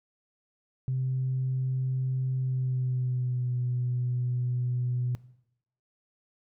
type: tone with pitch glide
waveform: sine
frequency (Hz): 130 to 123.7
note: C3 to B2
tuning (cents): -11 to +3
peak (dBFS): -25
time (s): 0.88-5.15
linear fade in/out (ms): 0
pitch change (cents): -86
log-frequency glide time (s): 2.38-3.56
effects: noise-tail reverb RT60 0.8 s tail -20 dB re dry + tanh soft clip ceiling -21 dBFS